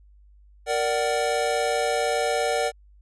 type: chord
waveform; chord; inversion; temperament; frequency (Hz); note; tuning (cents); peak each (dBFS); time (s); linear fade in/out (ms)
square; Bb augmented; none; equal with one note detuned; 466.2 / 587.3 / 751.2; Bb4 / D5 / F#5; 0 / 0 / +26; -27; 0.66-2.72; 50
effects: added 50 Hz sine -50 dBFS peak until 3.01 s + resampled to 24000 Hz